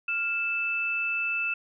sine tone pair together, 1396.9 / 2637 Hz, F6 / E7, 0 / 0 cents, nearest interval major seventh, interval 1100 cents, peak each -34 / -26 dBFS, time 0.08-1.54 s, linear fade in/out 5 ms, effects none

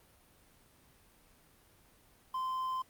triangle tone with quantisation, 1036 Hz, C6, 17 cents flat, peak -31 dBFS, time 2.34-2.82 s, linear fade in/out 5 ms, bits 10, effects pink hiss -64 dBFS RMS until 2.89 s + Opus 32 kbps

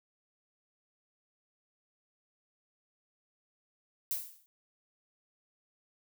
violet noise with exponential decay, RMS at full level -31 dBFS, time 4.11-4.46 s, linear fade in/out 0 ms, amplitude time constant 76 ms, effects none

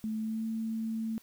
sine tone with pitch glide, 218.5 to 223.2 Hz, A3 to A3, -12 to +25 cents, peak -31 dBFS, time 0.04-1.18 s, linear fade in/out 0 ms, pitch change +37 cents, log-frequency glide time 0.18-0.45 s, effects white hiss -61 dBFS RMS until 1.22 s

